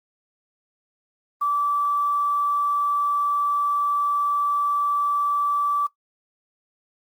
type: tone with quantisation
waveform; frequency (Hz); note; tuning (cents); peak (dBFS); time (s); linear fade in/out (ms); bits
sine; 1159; D6; -23; -19; 1.41-5.87; 10; 8
effects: noise-tail reverb RT60 0.1 s tail -17 dB re dry + Opus 32 kbps